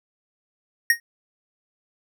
square tone with exponential decay, 1864.7 Hz, A#6, in tune, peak -11 dBFS, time 0.9-1 s, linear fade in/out 2 ms, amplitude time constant 20 ms, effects none

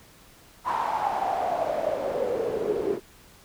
pink noise with band-pass filter sweep, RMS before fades -27 dBFS, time 0.64-3 s, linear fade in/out 50 ms, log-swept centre 1000 to 380 Hz, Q 8.1, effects pink hiss -53 dBFS RMS until 3.44 s

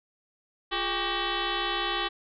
sine tone with frequency modulation, 1119 Hz, C#6, 16 cents sharp, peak -26 dBFS, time 0.71-2.09 s, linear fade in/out 20 ms, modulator 384 Hz, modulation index 6.8, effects none

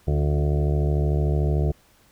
harmonic tone with a mistuned harmonic, 73.42 Hz, D2, in tune, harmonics 1 / 2 / 3 / 4 / 5 / 6 / 7 / 8 / 9 / 10, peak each -21 / -23 / -38 / -38 / -31 / -33 / -43 / -38 / -37 / -42 dBFS, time 0.07-1.72 s, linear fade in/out 10 ms, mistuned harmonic 5, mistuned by -22 cents, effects pink hiss -58 dBFS RMS until 2.11 s

